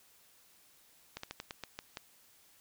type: slowing click train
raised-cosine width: 0.2 ms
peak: -23 dBFS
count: 8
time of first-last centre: 1.17-1.971 s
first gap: 64 ms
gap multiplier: 1.19
effects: white hiss -64 dBFS RMS until 2.6 s